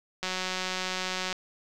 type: click train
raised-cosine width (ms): 0.2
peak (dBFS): -14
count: 204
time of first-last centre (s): 0.23-1.327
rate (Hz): 185
effects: none